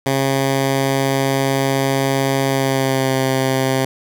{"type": "tone with pitch glide", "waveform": "10% pulse", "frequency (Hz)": [135.7, 132.37], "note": ["C#3", "C3"], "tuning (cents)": [-36, 20], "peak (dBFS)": -7, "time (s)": [0.06, 3.85], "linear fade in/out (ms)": 2, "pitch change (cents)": -44, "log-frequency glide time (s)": [2.45, 3.13], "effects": []}